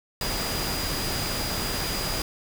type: tone in noise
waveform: sine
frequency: 4889 Hz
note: D#8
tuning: 31 cents flat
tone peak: -33 dBFS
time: 0.21-2.22 s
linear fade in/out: 2 ms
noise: pink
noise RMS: -29 dBFS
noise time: 0.21-2.22 s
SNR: -7 dB
effects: none